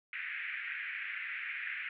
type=band-pass noise; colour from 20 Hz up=white; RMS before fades=-40 dBFS; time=0.13-1.89 s; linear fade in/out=2 ms; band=1600 to 2400 Hz; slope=48 dB/octave; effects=none